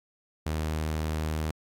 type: tone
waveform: sawtooth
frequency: 78 Hz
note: D#2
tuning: 5 cents sharp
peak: -24 dBFS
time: 0.46-1.51 s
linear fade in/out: 5 ms
effects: AAC 64 kbps